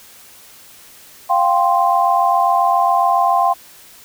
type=chord; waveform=sine; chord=F suspended second; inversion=none; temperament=just; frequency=698.5 / 785.8 / 1047.7 Hz; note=F5 / G5 / C6; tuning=0 / +4 / +2 cents; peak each=-16 dBFS; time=1.29-3.54 s; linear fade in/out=20 ms; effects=white hiss -43 dBFS RMS until 4.04 s